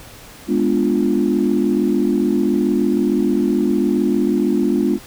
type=chord; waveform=sine; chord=G# diminished seventh; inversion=none; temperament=equal; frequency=207.7 / 246.9 / 293.7 / 349.2 Hz; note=G#3 / B3 / D4 / F4; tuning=0 / 0 / 0 / 0 cents; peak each=-19 dBFS; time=0.47-4.99 s; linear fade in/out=50 ms; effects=tanh soft clip ceiling -5 dBFS + pink hiss -40 dBFS RMS until 5.06 s